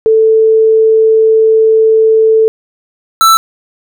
sine / square tone pair in turn, 442 / 1324.5 Hz, A4 / E6, +8 / +8 cents, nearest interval octave + perfect fifth, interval 1900 cents, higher second, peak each -4 dBFS, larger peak neither, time 0.06-2.48 / 3.21-3.37 s, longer first, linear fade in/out 0 ms, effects none

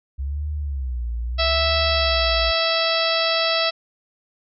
sine tone with vibrato, 65.9 Hz, C2, 13 cents sharp, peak -23 dBFS, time 0.18-2.52 s, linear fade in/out 20 ms, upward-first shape sine, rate 0.78 Hz, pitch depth 220 cents each way
harmonic tone, 658 Hz, E5, 3 cents flat, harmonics 1 / 2 / 3 / 4 / 5 / 6 / 7 / 8, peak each -23 / -26 / -29 / -27 / -27 / -26 / -27 / -28 dBFS, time 1.38-3.71 s, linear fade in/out 20 ms
effects none

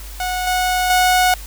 sawtooth tone with level steps, 733 Hz, F#5, 16 cents flat, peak -16 / -12 / -8 dBFS, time 0.2-1.34 s, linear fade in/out 2 ms, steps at 0.47 / 0.9 s, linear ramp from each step 2 ms, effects added 50 Hz sine -31 dBFS peak until 1.46 s + white hiss -38 dBFS RMS until 1.46 s

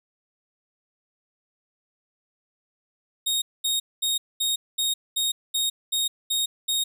sawtooth tone bursts, 3729 Hz, A#7, in tune, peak -19 dBFS, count 10, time 3.26-6.84 s, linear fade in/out 10 ms, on 160 ms, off 220 ms, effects 10-bit

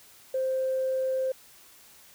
sine tone, 523.3 Hz, C5, in tune, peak -24 dBFS, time 0.34-1.32 s, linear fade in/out 5 ms, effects tanh soft clip ceiling -20 dBFS + white hiss -54 dBFS RMS until 2.14 s

